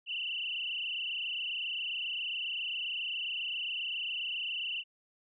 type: tone with frequency modulation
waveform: sine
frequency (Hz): 2863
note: F7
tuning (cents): +42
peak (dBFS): -33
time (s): 0.06-4.84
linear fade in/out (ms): 50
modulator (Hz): 27.4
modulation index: 6.3
effects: none